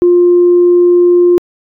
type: tone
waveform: sine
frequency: 352.3 Hz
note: F4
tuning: 15 cents sharp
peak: -3 dBFS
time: 0.02-1.38 s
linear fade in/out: 0 ms
effects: tanh soft clip ceiling 0 dBFS